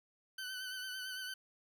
20% pulse tone with vibrato, 1515 Hz, F#6, 40 cents sharp, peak -36 dBFS, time 0.38-1.34 s, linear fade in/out 5 ms, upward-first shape sine, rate 8.9 Hz, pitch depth 35 cents each way, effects none

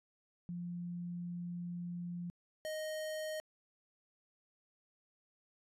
sine / square tone pair in turn, 174.61 / 622.2 Hz, F3 / D#5, 0 / 0 cents, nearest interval octave + minor seventh, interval 2200 cents, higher second, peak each -39 / -39 dBFS, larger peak neither, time 0.49-2.3 / 2.65-3.4 s, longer first, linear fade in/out 0 ms, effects resampled to 32000 Hz

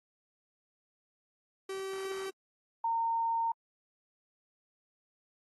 45% pulse / sine tone pair in turn, 385.3 / 916.4 Hz, G4 / A#5, -30 / -30 cents, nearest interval octave + minor third, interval 1500 cents, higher second, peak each -36 / -28 dBFS, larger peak second, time 1.69-2.3 / 2.84-3.52 s, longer second, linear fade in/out 5 ms, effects AAC 32 kbps

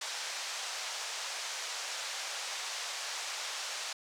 white band-pass noise, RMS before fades -39 dBFS, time 0.01-3.93 s, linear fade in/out 5 ms, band 570 to 6900 Hz, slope 24 dB/octave, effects none

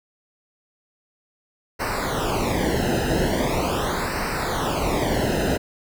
brown noise with flanger, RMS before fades -23 dBFS, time 1.79-5.58 s, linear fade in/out 20 ms, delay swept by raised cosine 0.29 to 0.89 ms, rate 0.41 Hz, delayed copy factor -0.9, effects none

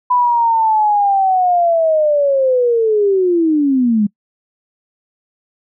sine linear sweep, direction down, 997 to 200.4 Hz, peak -10 dBFS, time 0.1-4.07 s, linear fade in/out 10 ms, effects noise-tail reverb RT60 0.1 s tail -25 dB re dry

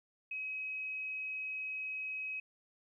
sine tone, 2544 Hz, D#7, 38 cents sharp, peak -37 dBFS, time 0.31-2.4 s, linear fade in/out 5 ms, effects 13-bit

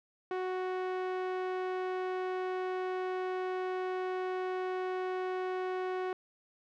sawtooth tone with low-pass filter, 370 Hz, F#4, in tune, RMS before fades -35 dBFS, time 0.31-6.13 s, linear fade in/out 2 ms, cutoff 1900 Hz, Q 0.67, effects none

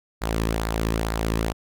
sawtooth tone with flanger, 55.4 Hz, A1, 13 cents sharp, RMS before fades -25 dBFS, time 0.21-1.53 s, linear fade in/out 20 ms, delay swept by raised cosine 0.32 to 1.42 ms, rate 2.2 Hz, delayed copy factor -0.5, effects none

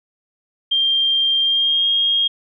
sine tone with pitch glide, 3185 to 3248 Hz, G7 to G#7, +27 to -39 cents, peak -14 dBFS, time 0.71-2.28 s, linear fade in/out 10 ms, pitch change +34 cents, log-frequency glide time 1.41-1.87 s, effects none

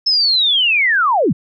sine linear sweep, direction down, 5274 to 110.6 Hz, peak -11 dBFS, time 0.06-1.33 s, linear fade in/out 10 ms, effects none

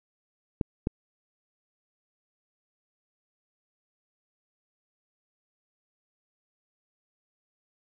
clicks, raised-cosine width 3 ms, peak -13 dBFS, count 2, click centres 0.612 / 0.871 s, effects none

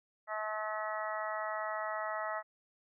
harmonic tone, 214.8 Hz, A3, 41 cents flat, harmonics 3 / 4 / 5 / 6 / 7 / 8 / 9, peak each -39 / -42 / -44 / -40 / -51 / -48 / -43 dBFS, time 0.27-2.43 s, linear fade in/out 50 ms, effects none

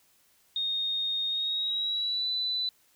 sine tone with pitch glide, 3700 to 3989 Hz, A#7 to B7, -14 to +17 cents, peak -27 dBFS, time 0.56-2.69 s, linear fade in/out 2 ms, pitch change +131 cents, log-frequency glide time 1.28-2.29 s, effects white hiss -65 dBFS RMS until 2.95 s

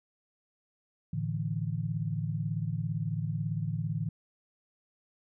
sine chord, A suspended fourth, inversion none, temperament equal, 110 / 146.83 / 164.81 Hz, A2 / D3 / E3, 0 / 0 / 0 cents, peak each -34 dBFS, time 1.13-4.09 s, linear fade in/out 5 ms, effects none

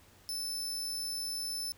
sawtooth tone, 5274 Hz, E8, in tune, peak -32 dBFS, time 0.29-1.72 s, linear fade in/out 0 ms, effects added 93 Hz sine -64 dBFS peak until 1.77 s + pink hiss -61 dBFS RMS until 1.77 s

